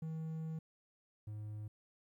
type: tone pair in turn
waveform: triangle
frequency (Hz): 159.8 / 106.13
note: D#3 / G#2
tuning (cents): +47 / +38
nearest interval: perfect fifth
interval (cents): 709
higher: first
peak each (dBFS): -37 / -40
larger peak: first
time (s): 0.02-0.59 / 1.27-1.68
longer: first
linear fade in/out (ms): 5
effects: 13-bit